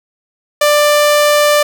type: tone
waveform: sawtooth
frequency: 591 Hz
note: D5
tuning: 11 cents sharp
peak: -4 dBFS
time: 0.61-1.63 s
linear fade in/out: 5 ms
effects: none